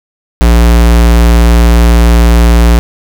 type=tone; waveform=square; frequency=58.27 Hz; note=A#1; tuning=in tune; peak=-3 dBFS; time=0.41-2.79 s; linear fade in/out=0 ms; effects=none